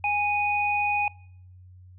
sine tone pair together, 824 / 2483 Hz, G#5 / D#7, -14 / -4 cents, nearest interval octave + perfect fifth, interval 1910 cents, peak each -25 dBFS, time 0.04-1.08 s, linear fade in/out 2 ms, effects noise-tail reverb RT60 0.7 s tail -25 dB re dry + added 91 Hz sine -46 dBFS peak until 1.98 s

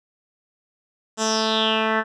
10% pulse tone with low-pass filter sweep, 220 Hz, A3, in tune, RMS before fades -21 dBFS, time 1.17-2.04 s, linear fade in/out 50 ms, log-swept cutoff 7200 to 1700 Hz, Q 5.7, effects none

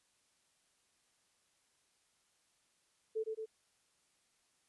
sine tone with echo, 440 Hz, A4, in tune, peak -33 dBFS, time 3.15-3.24 s, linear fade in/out 20 ms, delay 110 ms, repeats 2, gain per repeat -3 dB, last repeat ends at 3.46 s, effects white hiss -75 dBFS RMS until 4.68 s + resampled to 24000 Hz

